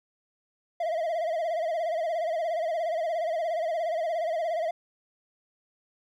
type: tone with vibrato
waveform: triangle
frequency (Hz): 659.3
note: E5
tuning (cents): 0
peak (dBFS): -24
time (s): 0.8-4.71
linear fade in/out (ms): 5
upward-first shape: sine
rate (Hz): 17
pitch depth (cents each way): 100
effects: none